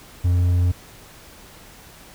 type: tone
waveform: triangle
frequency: 88.7 Hz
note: F2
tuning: 27 cents sharp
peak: -13 dBFS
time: 0.24-0.72 s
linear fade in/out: 10 ms
effects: pink hiss -45 dBFS RMS until 2.14 s

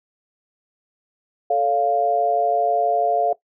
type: chord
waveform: sine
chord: A augmented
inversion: none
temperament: equal with one note detuned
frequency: 440 / 566.3 / 698.5 Hz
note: A4 / C#5 / E#5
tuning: 0 / +37 / 0 cents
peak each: -23 / -24 / -18 dBFS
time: 1.5-3.33 s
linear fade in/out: 5 ms
effects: noise-tail reverb RT60 0.1 s tail -17 dB re dry

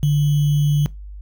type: tone with sample-and-hold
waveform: sine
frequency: 146.83 Hz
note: D3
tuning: in tune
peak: -13 dBFS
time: 0.03-0.86 s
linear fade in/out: 0 ms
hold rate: 3150 Hz
effects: noise-tail reverb RT60 0.2 s tail -21 dB re dry + added 50 Hz sine -32 dBFS peak until 1.21 s

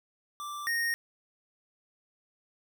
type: tone pair in turn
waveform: square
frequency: 1174.7 / 1857 Hz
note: D6 / A#6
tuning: 0 / -7 cents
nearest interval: minor sixth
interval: 793 cents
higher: second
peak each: -37 / -28 dBFS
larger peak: second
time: 0.4-0.67 / 0.67-0.94 s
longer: neither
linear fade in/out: 0 ms
effects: none

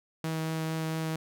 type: tone with vibrato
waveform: sawtooth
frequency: 160 Hz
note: D#3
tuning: 49 cents sharp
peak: -26 dBFS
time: 0.24-1.16 s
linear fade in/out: 2 ms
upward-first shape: triangle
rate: 4.4 Hz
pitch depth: 9 cents each way
effects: none

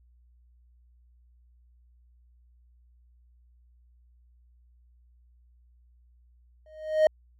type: tone with exponential growth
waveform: triangle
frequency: 622.3 Hz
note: D#5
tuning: in tune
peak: -12 dBFS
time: 6.66-7.07 s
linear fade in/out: 2 ms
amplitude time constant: 89 ms
effects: added 60 Hz sine -57 dBFS peak until 7.39 s

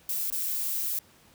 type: noise with dropouts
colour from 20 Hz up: violet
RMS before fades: -30 dBFS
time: 0.09-0.99 s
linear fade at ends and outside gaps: 2 ms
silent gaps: 0.302-0.324 s
effects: pink hiss -58 dBFS RMS until 1.34 s + high-pass 60 Hz 12 dB/octave

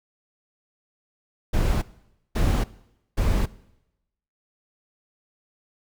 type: noise bursts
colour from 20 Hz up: brown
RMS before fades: -21 dBFS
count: 3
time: 1.53-3.46 s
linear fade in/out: 10 ms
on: 290 ms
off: 530 ms
effects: noise-tail reverb RT60 0.9 s tail -20 dB re dry

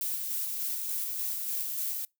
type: noise with tremolo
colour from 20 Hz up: violet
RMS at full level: -32 dBFS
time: 0.01-2.05 s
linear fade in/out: 2 ms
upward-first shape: square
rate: 3.4 Hz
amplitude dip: 25%
effects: noise-tail reverb RT60 0.2 s tail -25 dB re dry

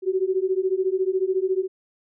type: beating tone pair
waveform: sine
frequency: 370 / 384 Hz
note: F#4 / G4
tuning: 0 / -36 cents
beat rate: 14 Hz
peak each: -23 dBFS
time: 0.02-1.68 s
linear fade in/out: 50 ms
effects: none

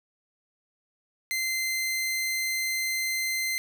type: tone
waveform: sawtooth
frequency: 2075 Hz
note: C7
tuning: 15 cents flat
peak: -23 dBFS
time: 1.31-3.58 s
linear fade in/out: 0 ms
effects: none

